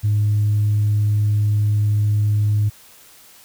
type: tone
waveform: sine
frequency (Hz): 104.7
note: G#2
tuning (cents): +15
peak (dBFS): -13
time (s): 0.03-2.7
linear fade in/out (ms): 20
effects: tanh soft clip ceiling -11 dBFS + white hiss -47 dBFS RMS until 3.44 s